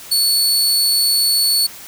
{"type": "tone", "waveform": "sawtooth", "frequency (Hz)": 4433, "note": "C#8", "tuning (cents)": -1, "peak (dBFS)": -10, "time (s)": [0.11, 1.67], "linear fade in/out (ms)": 10, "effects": ["white hiss -36 dBFS RMS until 1.87 s"]}